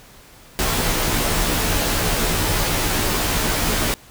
pink noise with comb filter, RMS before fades -20 dBFS, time 0.59-3.94 s, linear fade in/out 0 ms, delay 15 ms, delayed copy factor -0.9, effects pink hiss -46 dBFS RMS until 4.1 s

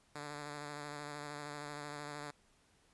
5% pulse tone with vibrato, 146.83 Hz, D3, in tune, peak -32 dBFS, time 0.15-2.31 s, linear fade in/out 5 ms, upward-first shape sine, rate 13 Hz, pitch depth 27 cents each way, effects pink hiss -70 dBFS RMS until 2.93 s + resampled to 24000 Hz

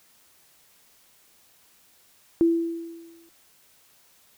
sine tone with exponential decay, 333.9 Hz, E4, 22 cents sharp, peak -14 dBFS, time 2.41-3.29 s, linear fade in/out 0 ms, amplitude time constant 190 ms, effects white hiss -59 dBFS RMS until 4.37 s

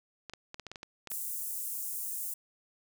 clicks, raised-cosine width 0.2 ms, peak -25 dBFS, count 10, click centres 0.297 / 0.336 / 0.544 / 0.597 / 0.667 / 0.716 / 0.758 / 0.831 / 1.073 / 1.117 s
white high-pass noise, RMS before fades -37 dBFS, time 1.1-2.34 s, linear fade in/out 5 ms, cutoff 7900 Hz, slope 24 dB/octave
effects none

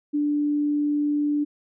sine tone, 293.7 Hz, D4, in tune, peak -20 dBFS, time 0.13-1.45 s, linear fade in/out 20 ms, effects none

